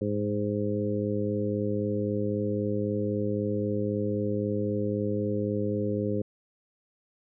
harmonic tone with a mistuned harmonic, 103.83 Hz, G#2, in tune, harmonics 1 / 2 / 3 / 4 / 5, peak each -32 / -31 / -33 / -32 / -33 dBFS, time 0.01-6.22 s, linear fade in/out 5 ms, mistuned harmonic 1, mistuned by +30 cents, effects none

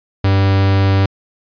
45% pulse tone, 97.4 Hz, G2, 11 cents flat, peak -10 dBFS, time 0.24-1.06 s, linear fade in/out 5 ms, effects resampled to 11025 Hz

